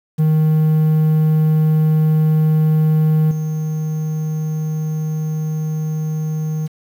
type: tone with level steps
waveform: triangle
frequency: 155.8 Hz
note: D#3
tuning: 3 cents sharp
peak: -9 / -16 dBFS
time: 0.18-6.68 s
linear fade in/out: 20 ms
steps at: 3.31 s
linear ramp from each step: 2 ms
effects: 7-bit